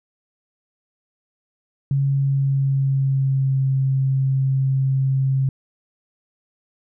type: tone with pitch glide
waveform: sine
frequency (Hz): 138.2 to 134.03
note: C#3 to C3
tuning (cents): -5 to +42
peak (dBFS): -16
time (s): 1.91-5.49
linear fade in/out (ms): 2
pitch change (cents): -53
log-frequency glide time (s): 2.04-3.62
effects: none